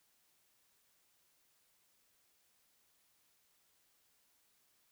silence, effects white hiss -74 dBFS RMS until 4.91 s

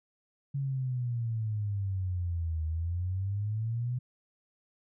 sine exponential two-way sweep, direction down then up, 140.5 to 78.5 to 126.3 Hz, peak -29 dBFS, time 0.54-3.99 s, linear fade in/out 10 ms, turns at 2.65 s, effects none

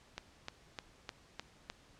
click train, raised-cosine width 0.2 ms, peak -23 dBFS, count 6, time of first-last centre 0.18-1.7 s, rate 3.29 Hz, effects pink hiss -63 dBFS RMS until 1.99 s + low-pass 7000 Hz 12 dB/octave

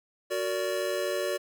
square chord, Gb augmented, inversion none, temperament just, 370 / 462.5 / 578.1 Hz, Gb4 / Bb4 / D5, 0 / -14 / -27 cents, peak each -33 / -36 / -31 dBFS, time 0.3-1.38 s, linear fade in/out 20 ms, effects none

